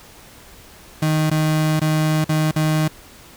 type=tone with dropouts; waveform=35% pulse; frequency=155.56 Hz; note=D#3; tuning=in tune; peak=-14 dBFS; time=1.02-2.88 s; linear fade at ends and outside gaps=5 ms; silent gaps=1.3-1.312 / 1.796-1.815 / 2.244-2.291 / 2.513-2.56 s; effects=pink hiss -44 dBFS RMS until 3.36 s